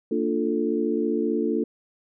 sine chord, Bb major seventh, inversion none, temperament equal with one note detuned, 229.9 / 293.7 / 349.2 / 440 Hz, Bb3 / D4 / F4 / A4, -24 / 0 / 0 / 0 cents, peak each -27 dBFS, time 0.11-1.64 s, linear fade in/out 5 ms, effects none

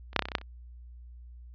clicks, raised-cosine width 0.3 ms, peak -30 / -6 / -7 / -15 / -18 / -20 / -19 / -8 / -27 / -29 dBFS, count 10, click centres 0.131 / 0.163 / 0.193 / 0.223 / 0.255 / 0.286 / 0.318 / 0.352 / 0.384 / 0.414 s, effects added 60 Hz sine -45 dBFS peak until 1.54 s + resampled to 11025 Hz

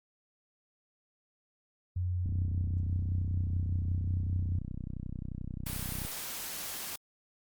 sine tone with vibrato, 89.1 Hz, F2, 35 cents sharp, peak -29 dBFS, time 1.96-4.59 s, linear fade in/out 5 ms, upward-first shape square, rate 1 Hz, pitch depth 11 cents each way
click train, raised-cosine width 5 ms, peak -26 dBFS, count 120, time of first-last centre 2.26-6.05 s, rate 31.4 Hz
white noise, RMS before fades -39 dBFS, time 5.66-6.96 s, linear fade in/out 5 ms
effects Opus 48 kbps

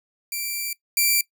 5% pulse tone pair in turn, 2347 / 2347 Hz, D7 / D7, -2 / -2 cents, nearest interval unison, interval 0 cents, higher neither, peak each -17 / -8 dBFS, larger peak second, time 0.32-0.73 / 0.97-1.21 s, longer first, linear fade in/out 2 ms, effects noise-tail reverb RT60 0.1 s tail -19 dB re dry

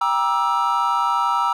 triangle chord, E half-diminished seventh, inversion first, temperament just, 791.1 / 949.3 / 1186.7 / 1318.5 Hz, G5 / Bb5 / D6 / E6, +16 / +31 / +18 / 0 cents, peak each -24 / -19 / -25 / -19 dBFS, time 0.01-1.53 s, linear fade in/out 5 ms, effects none

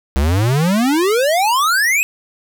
square exponential sweep, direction up, 64.7 to 2606 Hz, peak -13 dBFS, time 0.16-2.03 s, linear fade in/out 0 ms, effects none

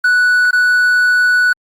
triangle tone with dropouts, 1479 Hz, F#6, 1 cent flat, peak -7 dBFS, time 0.04-1.53 s, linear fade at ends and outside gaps 5 ms, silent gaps 0.51-0.529 s, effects Opus 24 kbps

